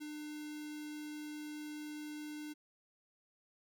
square tone with notch filter, 300.8 Hz, D4, 42 cents sharp, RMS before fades -45 dBFS, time 0-2.54 s, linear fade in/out 20 ms, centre 740 Hz, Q 0.75, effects none

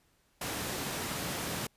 pink high-pass noise, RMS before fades -36 dBFS, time 0.41-1.67 s, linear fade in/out 5 ms, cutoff 100 Hz, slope 12 dB/octave, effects pink hiss -70 dBFS RMS until 1.76 s + resampled to 32000 Hz

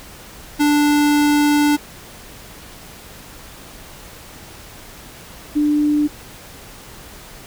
square / sine tone pair in turn, 293.7 / 296.8 Hz, D4 / D4, 0 / +18 cents, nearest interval unison, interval 18 cents, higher second, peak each -13 dBFS, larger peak neither, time 0.59-1.77 / 5.55-6.08 s, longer first, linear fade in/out 20 ms, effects pink hiss -39 dBFS RMS until 7.46 s

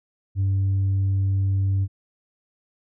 sine tone with tanh clipping, 97.1 Hz, G2, 16 cents flat, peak -19 dBFS, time 0.35-1.88 s, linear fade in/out 50 ms, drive 1 dB, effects none

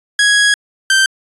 sawtooth tone pair in turn, 1661.2 / 1561.8 Hz, G#6 / G6, 0 / -7 cents, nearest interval minor second, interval 107 cents, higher first, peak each -5 dBFS, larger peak neither, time 0.19-0.54 / 0.9-1.06 s, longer first, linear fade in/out 2 ms, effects resampled to 24000 Hz

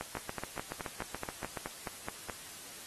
two click trains, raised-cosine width 0.5 ms, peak -22 / -22 dBFS, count 12 / 11, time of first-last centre 0.01-1.573 / 0.17-2.298 s, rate 7.04 / 4.7 Hz, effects white hiss -48 dBFS RMS until 2.86 s + AAC 32 kbps

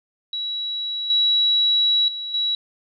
sine tone with level steps, 3900 Hz, B7, 23 cents flat, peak -24 / -15 / -27 / -19 dBFS, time 0.33-2.55 s, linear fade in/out 2 ms, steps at 1.1 / 2.08 / 2.34 s, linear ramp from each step 2 ms, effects none

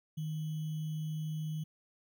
sine tone with sample-and-hold, 155.56 Hz, D#3, in tune, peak -34 dBFS, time 0.17-1.64 s, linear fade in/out 10 ms, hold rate 3150 Hz, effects none

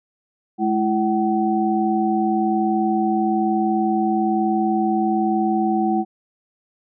sine tone cluster, 212.7 / 333.8 / 757 Hz, G#3 / E4 / F#5, +42 / +22 / +39 cents, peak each -21 dBFS, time 0.58-6.05 s, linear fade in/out 50 ms, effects none

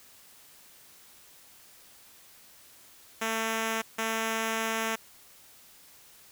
5% pulse tone bursts at uneven times, 223.6 Hz, A3, 28 cents sharp, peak -17 dBFS, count 2, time 3.21-3.82 / 3.98-4.96 s, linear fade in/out 10 ms, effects white hiss -55 dBFS RMS until 6.31 s

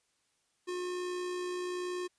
square tone with amplitude modulation, 359.7 Hz, F#4, 49 cents flat, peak -34 dBFS, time 0.67-2.08 s, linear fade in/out 20 ms, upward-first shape sine, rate 61.1 Hz, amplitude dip 25%, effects white hiss -75 dBFS RMS until 2.18 s + resampled to 22050 Hz

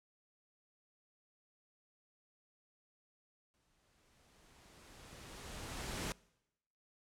pink noise with exponential growth, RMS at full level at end -39 dBFS, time 3.54-6.12 s, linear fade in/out 0 ms, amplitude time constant 560 ms, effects noise-tail reverb RT60 0.9 s tail -24 dB re dry + low-pass 10000 Hz 12 dB/octave

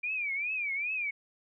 sine tone with vibrato, 2367 Hz, D7, 13 cents sharp, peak -30 dBFS, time 0.03-1.11 s, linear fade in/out 10 ms, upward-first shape triangle, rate 2.5 Hz, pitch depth 180 cents each way, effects none

